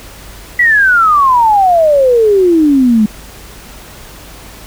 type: exponential sweep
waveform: sine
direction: down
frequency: 1984 to 207.7 Hz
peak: -5 dBFS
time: 0.59-3.06 s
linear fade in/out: 5 ms
effects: added 50 Hz sine -36 dBFS peak until 4.66 s + pink hiss -34 dBFS RMS until 4.66 s